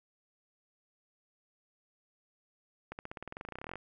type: accelerating click train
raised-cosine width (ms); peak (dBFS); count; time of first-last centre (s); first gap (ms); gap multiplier
0.5; -26; 22; 2.92-3.756; 69; 0.94
effects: none